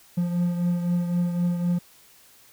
triangle beating tone pair, 174.61 / 178.51 Hz, F3 / F3, 0 / +38 cents, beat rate 3.9 Hz, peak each -20 / -29 dBFS, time 0.17-1.79 s, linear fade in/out 10 ms, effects white hiss -54 dBFS RMS until 2.52 s

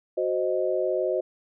sine chord, C diminished, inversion second, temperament equal, 370 / 523.3 / 622.3 Hz, Gb4 / C5 / Eb5, 0 / 0 / 0 cents, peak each -27 dBFS, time 0.17-1.21 s, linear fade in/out 10 ms, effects none

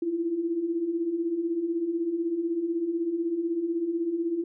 sine beating tone pair, 322.7 / 338.7 Hz, E4 / E4, -37 / +47 cents, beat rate 16 Hz, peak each -33 / -26 dBFS, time 0.02-4.44 s, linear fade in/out 5 ms, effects none

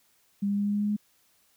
sine tone with pitch steps, 200.7 / 202 / 203.3 / 204.6 / 205.9 / 207.2 / 208.5 Hz, G3 / G#3 / G#3 / G#3 / G#3 / G#3 / G#3, +41 / -48 / -37 / -26 / -15 / -4 / +7 cents, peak -24 dBFS, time 0.42-0.966 s, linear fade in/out 10 ms, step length 78 ms, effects white hiss -66 dBFS RMS until 1.56 s

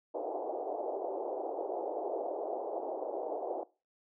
white band-pass noise, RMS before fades -37 dBFS, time 0.14-3.64 s, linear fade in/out 10 ms, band 340 to 780 Hz, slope 48 dB/octave, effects noise-tail reverb RT60 0.3 s tail -21 dB re dry

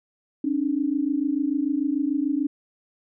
sine tone pair together, 273.6 / 300.4 Hz, C#4 / D4, -23 / +39 cents, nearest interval major second, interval 162 cents, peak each -24 dBFS, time 0.44-2.47 s, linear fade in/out 5 ms, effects none

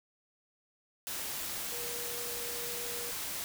sine tone in noise, 478.5 Hz, A#4, 45 cents sharp, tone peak -44 dBFS, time 1.72-3.11 s, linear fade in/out 0 ms, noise white, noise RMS -38 dBFS, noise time 1.07-3.44 s, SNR -9 dB, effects none

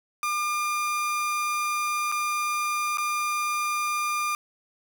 30% pulse tone with dropouts, 1203 Hz, D6, 41 cents sharp, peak -22 dBFS, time 0.23-4.35 s, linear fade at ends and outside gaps 1 ms, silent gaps 2.117-2.122 / 2.973-2.982 s, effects none

